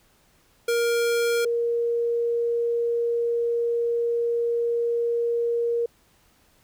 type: tone pair in turn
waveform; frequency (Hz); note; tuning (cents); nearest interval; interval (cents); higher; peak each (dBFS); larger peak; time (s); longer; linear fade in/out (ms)
square / sine; 469.8 / 469.8; A#4 / A#4; +13 / +13; unison; 0; neither; -21; neither; 0.68-1.45 / 1.45-5.86; second; 5
effects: pink hiss -61 dBFS RMS until 6.63 s